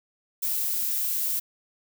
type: noise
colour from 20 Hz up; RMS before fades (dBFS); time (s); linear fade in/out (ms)
violet; -27; 0.42-1.4; 10
effects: none